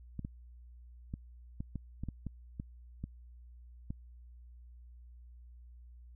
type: clicks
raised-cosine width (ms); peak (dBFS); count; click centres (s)
5; -26; 11; 0.193 / 0.249 / 1.139 / 1.605 / 1.757 / 2.036 / 2.087 / 2.267 / 2.599 / 3.04 / 3.905
effects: added 60 Hz sine -51 dBFS peak until 6.15 s